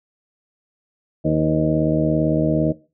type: harmonic tone with a mistuned harmonic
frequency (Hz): 77.78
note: D#2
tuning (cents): 0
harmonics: 1 / 2 / 3 / 4 / 5 / 6 / 7 / 8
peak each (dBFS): -31 / -20 / -25 / -21 / -32 / -27 / -28 / -23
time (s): 1.24-2.73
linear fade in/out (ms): 20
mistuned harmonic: 6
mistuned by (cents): +59
effects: noise-tail reverb RT60 0.3 s tail -18 dB re dry